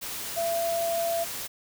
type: tone in noise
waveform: sine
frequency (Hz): 674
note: E5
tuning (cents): +38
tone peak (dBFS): -25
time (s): 0.36-1.25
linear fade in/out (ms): 20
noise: white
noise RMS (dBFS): -35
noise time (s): 0.01-1.48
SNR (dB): +7
effects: none